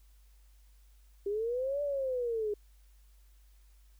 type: linear two-way sweep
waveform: sine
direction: up then down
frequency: 392.7 to 585 to 408.3 Hz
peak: -30 dBFS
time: 1.26-2.54 s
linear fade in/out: 5 ms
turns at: 1.82 s
effects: added 50 Hz sine -57 dBFS peak until 3.99 s + white hiss -71 dBFS RMS until 3.99 s